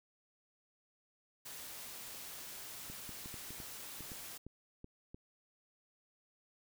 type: noise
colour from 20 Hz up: white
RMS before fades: -48 dBFS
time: 1.45-4.38 s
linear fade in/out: 10 ms
type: clicks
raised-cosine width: 3 ms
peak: -36 dBFS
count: 11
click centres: 2.9 / 3.093 / 3.259 / 3.342 / 3.506 / 3.602 / 4.007 / 4.118 / 4.466 / 4.844 / 5.145 s
effects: none